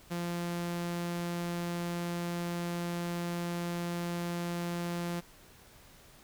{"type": "tone", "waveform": "sawtooth", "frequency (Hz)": 172.9, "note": "F3", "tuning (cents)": -17, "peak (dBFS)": -29, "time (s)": [0.1, 5.21], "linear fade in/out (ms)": 20, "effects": ["pink hiss -57 dBFS RMS until 6.23 s"]}